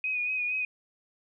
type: tone with vibrato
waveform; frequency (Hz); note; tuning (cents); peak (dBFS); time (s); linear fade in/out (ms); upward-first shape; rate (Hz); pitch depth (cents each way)
sine; 2489; D#7; 0; -27; 0.04-0.65; 2; sine; 4.3; 35
effects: none